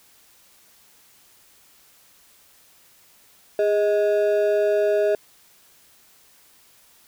triangle ring-modulated tone, 520 Hz, C5, 11 cents flat, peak -12 dBFS, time 3.59-5.15 s, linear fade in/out 2 ms, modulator 109 Hz, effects white hiss -55 dBFS RMS until 7.07 s

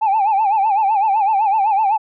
sine tone with vibrato, 830.6 Hz, G#5, in tune, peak -11 dBFS, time 0.01-1.98 s, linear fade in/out 20 ms, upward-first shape sine, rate 7.9 Hz, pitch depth 130 cents each way, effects tanh soft clip ceiling -10 dBFS

